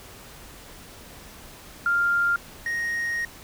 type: tone pair in turn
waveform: sine / triangle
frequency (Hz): 1396.9 / 1869.3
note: F6 / A#6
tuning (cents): 0 / +4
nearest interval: perfect fourth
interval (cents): 504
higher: second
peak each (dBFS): -19 / -23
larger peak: first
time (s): 1.86-2.36 / 2.66-3.25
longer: second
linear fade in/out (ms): 2
effects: pink hiss -45 dBFS RMS until 3.43 s